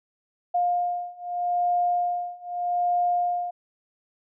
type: beating tone pair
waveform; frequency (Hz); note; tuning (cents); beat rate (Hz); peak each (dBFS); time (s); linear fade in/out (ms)
sine; 707 / 707.81; F5 / F5; +21 / +23; 0.81; -26 / -25; 0.54-3.51; 10
effects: none